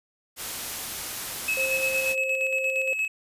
white noise, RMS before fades -33 dBFS, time 0.36-2.16 s, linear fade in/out 50 ms
triangle tone with tremolo, 2579 Hz, E7, 39 cents flat, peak -21 dBFS, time 1.48-3.08 s, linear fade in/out 5 ms, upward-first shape square, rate 8.6 Hz, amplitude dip 45%
sine tone, 529 Hz, C5, 19 cents sharp, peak -29 dBFS, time 1.57-2.93 s, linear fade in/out 2 ms
effects resampled to 32000 Hz

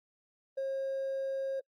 triangle tone with hard clipping, 539 Hz, C#5, 49 cents flat, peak -31 dBFS, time 0.57-1.6 s, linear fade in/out 10 ms, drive 2 dB, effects noise-tail reverb RT60 0.1 s tail -25 dB re dry + AAC 64 kbps

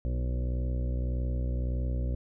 harmonic tone with a mistuned harmonic, 61.7 Hz, B1, 1 cent flat, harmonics 1 / 2 / 3 / 4 / 5 / 6 / 7 / 8 / 9 / 10, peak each -28 / -35 / -47 / -42 / -48 / -49 / -57 / -48 / -47 / -58 dBFS, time 0.05-2.15 s, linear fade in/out 0 ms, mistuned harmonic 5, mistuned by +24 cents, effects none

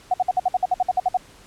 sine tone bursts, 735 Hz, F#5, 12 cents flat, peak -15 dBFS, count 13, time 0.11-1.172 s, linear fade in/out 5 ms, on 30 ms, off 56 ms, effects pink hiss -49 dBFS RMS until 1.46 s + low-pass 10000 Hz 12 dB/octave

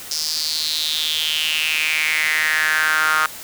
sawtooth tone with high-pass filter sweep, 155.56 Hz, D#3, in tune, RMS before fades -20 dBFS, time 0.11-3.26 s, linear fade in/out 2 ms, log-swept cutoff 5300 to 1300 Hz, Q 5.9, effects white hiss -35 dBFS RMS until 3.43 s

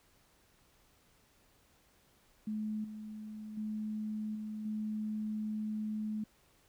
sine tone with level steps, 214.4 Hz, A3, 45 cents flat, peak -34 / -42 / -35 / -38 / -34 dBFS, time 2.47-6.24 s, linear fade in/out 5 ms, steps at 2.84 / 3.57 / 4.35 / 4.65 s, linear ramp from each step 5 ms, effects pink hiss -68 dBFS RMS until 6.68 s

